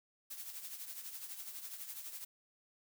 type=noise with tremolo; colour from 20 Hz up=blue; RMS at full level=-44 dBFS; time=0.3-2.25 s; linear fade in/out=10 ms; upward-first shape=triangle; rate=12 Hz; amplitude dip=65%; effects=none